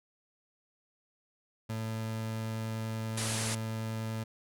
30% pulse tone, 111.2 Hz, A2, 19 cents sharp, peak -31 dBFS, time 1.69-4.24 s, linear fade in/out 10 ms
white low-pass noise, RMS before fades -36 dBFS, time 3.17-3.55 s, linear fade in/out 5 ms, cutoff 11000 Hz, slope 96 dB/octave
effects none

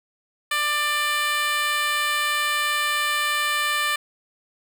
10% pulse tone with high-pass filter, 593 Hz, D5, 17 cents sharp, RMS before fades -23 dBFS, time 0.51-3.96 s, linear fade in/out 5 ms, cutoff 1300 Hz, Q 1.5, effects none

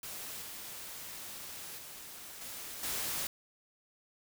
white noise with level steps, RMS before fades -43 / -45 / -48 / -44 / -36 dBFS, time 0.03-3.27 s, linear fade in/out 2 ms, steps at 0.42 / 1.78 / 2.41 / 2.83 s, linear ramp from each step 5 ms, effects none

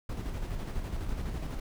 brown noise with tremolo, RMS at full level -33 dBFS, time 0.09-1.6 s, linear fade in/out 5 ms, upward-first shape square, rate 12 Hz, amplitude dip 35%, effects none

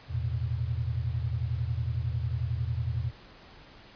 sine chord, E suspended fourth, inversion none, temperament equal with one note detuned, 82.41 / 112.44 / 123.47 Hz, E2 / A2 / B2, 0 / +38 / 0 cents, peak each -32 dBFS, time 0.08-3.12 s, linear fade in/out 50 ms, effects pink hiss -52 dBFS RMS until 3.95 s + resampled to 11025 Hz

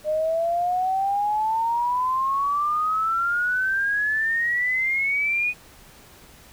sine exponential sweep, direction up, 606 to 2489 Hz, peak -20 dBFS, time 0.04-5.54 s, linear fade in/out 50 ms, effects pink hiss -49 dBFS RMS until 6.52 s

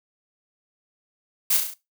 blue noise with echo, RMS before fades -20 dBFS, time 1.5-1.57 s, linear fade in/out 5 ms, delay 34 ms, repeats 5, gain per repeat -4 dB, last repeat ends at 1.74 s, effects noise-tail reverb RT60 0.2 s tail -17 dB re dry

